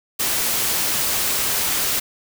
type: noise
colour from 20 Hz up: white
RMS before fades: -21 dBFS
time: 0.19-2 s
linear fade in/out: 10 ms
effects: none